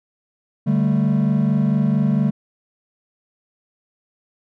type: chord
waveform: triangle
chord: D suspended fourth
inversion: none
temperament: just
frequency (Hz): 146.83 / 195.78 / 220.2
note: D3 / G3 / A3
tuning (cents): 0 / -2 / +2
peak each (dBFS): -17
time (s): 0.66-2.31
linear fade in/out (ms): 20
effects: tanh soft clip ceiling -6 dBFS